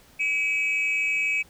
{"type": "tone pair together", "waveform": "sine", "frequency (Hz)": [2298, 2566], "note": ["D7", "E7"], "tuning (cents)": [-38, -47], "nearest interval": "major second", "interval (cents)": 191, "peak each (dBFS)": -23, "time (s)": [0.19, 1.43], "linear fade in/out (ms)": 20, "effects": ["tanh soft clip ceiling -18 dBFS", "pink hiss -55 dBFS RMS until 1.49 s"]}